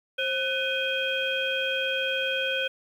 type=tone cluster; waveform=sine; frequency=531 / 1504 / 2498 / 3226 Hz; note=C5 / F#6 / D#7 / G7; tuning=+25 / +28 / +6 / +49 cents; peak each=-30 dBFS; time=0.18-2.68 s; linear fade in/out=10 ms; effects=tanh soft clip ceiling -14 dBFS + 9-bit